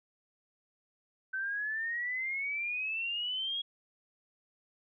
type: exponential sweep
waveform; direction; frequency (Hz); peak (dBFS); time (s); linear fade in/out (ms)
sine; up; 1528 to 3322; -32; 1.33-3.62; 10
effects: none